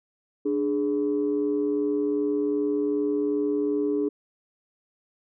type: tone pair together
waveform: sine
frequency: 294.5 / 417.1 Hz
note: D4 / G#4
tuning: +5 / +7 cents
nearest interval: tritone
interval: 602 cents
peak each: -24 / -24 dBFS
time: 0.45-4.09 s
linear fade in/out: 10 ms
effects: tanh soft clip ceiling -16 dBFS